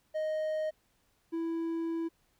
triangle tone pair in turn, 622.3 / 330.4 Hz, D#5 / E4, 0 / +4 cents, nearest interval major seventh, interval 1096 cents, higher first, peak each -28 / -29 dBFS, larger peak first, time 0.14-0.71 / 1.32-2.09 s, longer second, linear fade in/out 20 ms, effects pink hiss -72 dBFS RMS until 2.39 s

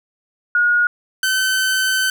sine / sawtooth tone pair in turn, 1441 / 1529.4 Hz, F#6 / G6, -46 / -43 cents, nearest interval minor second, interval 103 cents, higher second, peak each -12 dBFS, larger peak neither, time 0.55-0.87 / 1.23-2.1 s, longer second, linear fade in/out 2 ms, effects none

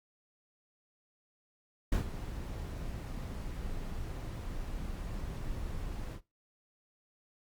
brown noise with ADSR envelope, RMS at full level -27 dBFS, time 1.92-6.21 s, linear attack 4 ms, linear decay 120 ms, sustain -12 dB, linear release 76 ms, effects noise-tail reverb RT60 0.2 s tail -17 dB re dry + Opus 48 kbps

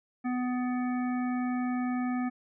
harmonic tone, 249.4 Hz, B3, 17 cents sharp, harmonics 1 / 3 / 5 / 7 / 9, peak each -28 / -38 / -42 / -45 / -47 dBFS, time 0.24-2.3 s, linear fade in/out 20 ms, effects none

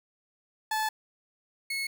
30% pulse tone pair in turn, 868 / 2187 Hz, A5 / C#7, -24 / -24 cents, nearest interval octave + major third, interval 1600 cents, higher second, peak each -24 / -27 dBFS, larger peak first, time 0.71-0.89 / 1.7-1.87 s, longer first, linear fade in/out 5 ms, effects none

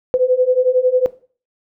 sine beating tone pair, 500 / 511 Hz, B4 / C5, +21 / -41 cents, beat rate 11 Hz, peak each -15 dBFS, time 0.14-1.06 s, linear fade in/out 0 ms, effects noise-tail reverb RT60 0.4 s tail -17 dB re dry

